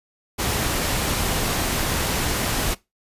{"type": "noise", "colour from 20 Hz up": "pink", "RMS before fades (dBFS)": -23, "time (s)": [0.38, 2.75], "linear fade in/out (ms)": 20, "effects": ["noise-tail reverb RT60 0.2 s tail -20 dB re dry", "resampled to 32000 Hz"]}